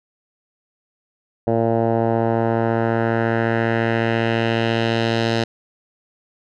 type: tone with low-pass filter sweep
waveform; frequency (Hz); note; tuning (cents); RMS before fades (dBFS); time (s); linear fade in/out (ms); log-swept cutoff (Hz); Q
10% pulse; 114.5; A#2; -31; -19; 1.47-5.44; 5; 650 to 4400; 1.7
effects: none